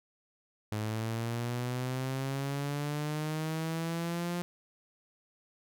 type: linear sweep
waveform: sawtooth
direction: up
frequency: 105.8 to 176 Hz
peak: -28 dBFS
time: 0.72-4.42 s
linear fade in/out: 0 ms
effects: none